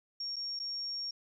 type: tone with dropouts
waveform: sine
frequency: 5540 Hz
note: F8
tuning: 15 cents flat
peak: -35 dBFS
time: 0.2-1.11 s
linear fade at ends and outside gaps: 5 ms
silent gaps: 0.36-0.364 / 0.592-0.598 s
effects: 12-bit